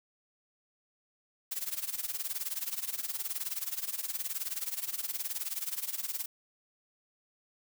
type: noise with tremolo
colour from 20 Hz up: blue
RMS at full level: -33 dBFS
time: 1.51-6.26 s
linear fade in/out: 10 ms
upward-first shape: sine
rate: 19 Hz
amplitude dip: 85%
effects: none